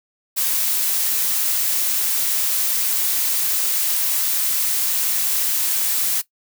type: noise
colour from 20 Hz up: blue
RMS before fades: -20 dBFS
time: 0.36-6.22 s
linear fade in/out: 20 ms
effects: noise-tail reverb RT60 0.1 s tail -17 dB re dry